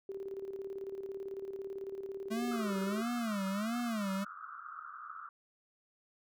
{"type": "tone with tremolo", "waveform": "sine", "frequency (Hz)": 390, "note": "G4", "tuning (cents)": -9, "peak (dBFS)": -37, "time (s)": [0.09, 3.02], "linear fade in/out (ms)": 2, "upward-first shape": "square", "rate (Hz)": 18, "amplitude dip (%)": 55}
{"type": "tone with vibrato", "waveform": "square", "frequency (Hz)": 215.3, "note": "A3", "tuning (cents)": -37, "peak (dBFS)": -34, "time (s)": [2.3, 4.25], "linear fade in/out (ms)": 20, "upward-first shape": "sine", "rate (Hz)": 1.5, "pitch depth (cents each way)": 200}
{"type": "band-pass noise", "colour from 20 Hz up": "pink", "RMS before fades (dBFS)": -47, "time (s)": [2.51, 5.29], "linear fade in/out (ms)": 2, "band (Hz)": [1200, 1400], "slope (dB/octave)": 96}
{"effects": []}